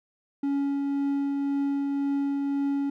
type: tone with tremolo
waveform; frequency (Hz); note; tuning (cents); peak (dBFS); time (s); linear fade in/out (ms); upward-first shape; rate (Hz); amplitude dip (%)
triangle; 280; C#4; +18; -21; 0.43-2.9; 5; triangle; 1.9; 25
effects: none